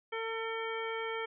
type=harmonic tone; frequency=450.7 Hz; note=A4; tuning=42 cents sharp; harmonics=1 / 2 / 3 / 4 / 5 / 7; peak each=-37 / -42 / -42 / -45 / -42 / -47 dBFS; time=0.12-1.26 s; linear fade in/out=10 ms; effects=none